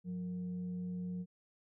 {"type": "tone with frequency modulation", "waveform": "sine", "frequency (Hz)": 179.6, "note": "F3", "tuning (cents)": 49, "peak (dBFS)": -37, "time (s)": [0.04, 1.26], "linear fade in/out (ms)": 50, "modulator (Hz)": 280, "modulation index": 0.26, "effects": []}